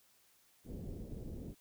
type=low-pass noise; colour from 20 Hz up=pink; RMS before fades=-45 dBFS; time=0.64-1.55 s; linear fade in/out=50 ms; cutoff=450 Hz; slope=24 dB/octave; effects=white hiss -69 dBFS RMS until 1.6 s